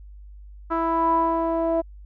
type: tone with low-pass filter sweep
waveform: sawtooth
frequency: 330 Hz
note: E4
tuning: 2 cents sharp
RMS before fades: -22 dBFS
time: 0.7-1.82 s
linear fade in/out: 20 ms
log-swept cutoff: 1200 to 730 Hz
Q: 8.1
effects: added 50 Hz sine -40 dBFS peak until 2.05 s